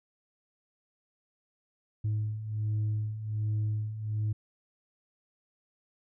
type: beating tone pair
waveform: sine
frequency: 106 / 107.3 Hz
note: G#2 / A2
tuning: +36 / -43 cents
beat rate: 1.3 Hz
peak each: -33 / -28 dBFS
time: 2.04-4.33 s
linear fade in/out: 10 ms
effects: tanh soft clip ceiling -25 dBFS